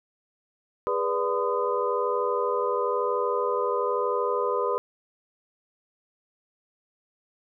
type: tone cluster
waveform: sine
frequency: 408.4 / 489.4 / 582 / 1016 / 1236 Hz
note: G#4 / B4 / D5 / B5 / D#6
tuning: -29 / -16 / -16 / +49 / -12 cents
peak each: -29 / -27 / -33 / -29 / -32 dBFS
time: 0.87-4.78 s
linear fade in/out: 0 ms
effects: none